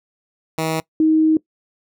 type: tone pair in turn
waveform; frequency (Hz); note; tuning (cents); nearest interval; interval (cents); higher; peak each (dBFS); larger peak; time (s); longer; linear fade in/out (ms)
10% pulse / sine; 160 / 315; D#3 / D#4; +49 / +21; octave; 1172; second; -11; neither; 0.58-0.8 / 1-1.37; second; 2
effects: noise-tail reverb RT60 0.1 s tail -21 dB re dry